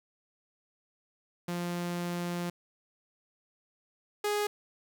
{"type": "tone pair in turn", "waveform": "sawtooth", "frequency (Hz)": [174.61, 415.3], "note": ["F3", "G#4"], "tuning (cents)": [0, 0], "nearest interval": "octave + minor third", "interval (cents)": 1500, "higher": "second", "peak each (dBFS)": [-28, -24], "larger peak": "second", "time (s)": [[1.48, 2.5], [4.24, 4.47]], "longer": "first", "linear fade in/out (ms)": 5, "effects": ["10-bit"]}